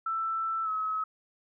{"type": "tone with pitch glide", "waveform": "sine", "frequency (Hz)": [1328, 1283.5], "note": ["E6", "E6"], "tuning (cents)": [12, -47], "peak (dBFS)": -28, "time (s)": [0.06, 1.04], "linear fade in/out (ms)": 5, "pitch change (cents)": -59, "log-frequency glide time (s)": [0.64, 0.69], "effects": []}